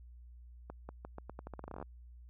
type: accelerating click train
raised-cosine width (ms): 1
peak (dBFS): -30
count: 18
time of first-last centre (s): 0.7-1.826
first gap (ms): 190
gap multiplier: 0.84
effects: added 60 Hz sine -51 dBFS peak until 2.29 s